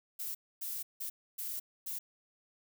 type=noise bursts at uneven times; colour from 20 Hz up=violet; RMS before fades=-39 dBFS; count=5; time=0.19-0.35 / 0.61-0.83 / 1-1.1 / 1.38-1.6 / 1.86-1.99 s; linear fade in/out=10 ms; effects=none